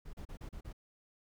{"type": "noise bursts", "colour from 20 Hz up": "brown", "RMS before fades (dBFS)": -45, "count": 6, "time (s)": [0.05, 0.729], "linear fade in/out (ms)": 10, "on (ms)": 84, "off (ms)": 35, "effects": []}